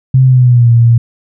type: tone with pitch glide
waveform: sine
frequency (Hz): 130.81 to 117.21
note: C3 to A#2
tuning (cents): 0 to +10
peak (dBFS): -3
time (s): 0.14-0.98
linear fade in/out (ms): 5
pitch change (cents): -190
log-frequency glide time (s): 0.24-0.71
effects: none